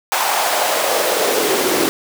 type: noise with high-pass filter sweep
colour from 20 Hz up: pink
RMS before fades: -17 dBFS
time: 0.12-1.89 s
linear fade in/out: 0 ms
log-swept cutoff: 870 to 320 Hz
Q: 2.8
effects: none